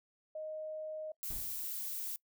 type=tone; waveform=sine; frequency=622.3 Hz; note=D#5; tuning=in tune; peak=-39 dBFS; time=0.35-1.12 s; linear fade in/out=5 ms
type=noise; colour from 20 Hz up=violet; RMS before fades=-40 dBFS; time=1.23-2.16 s; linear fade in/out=0 ms
type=noise with exponential decay; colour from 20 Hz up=brown; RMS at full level=-44 dBFS; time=1.3-1.76 s; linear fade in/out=5 ms; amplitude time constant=100 ms
effects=noise-tail reverb RT60 0.1 s tail -24 dB re dry